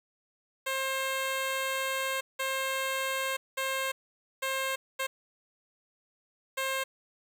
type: tone bursts at uneven times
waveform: 10% pulse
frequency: 532 Hz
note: C5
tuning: 29 cents sharp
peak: -21 dBFS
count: 6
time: 0.66-2.21 / 2.39-3.37 / 3.57-3.92 / 4.42-4.76 / 4.99-5.07 / 6.57-6.84 s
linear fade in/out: 10 ms
effects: 10-bit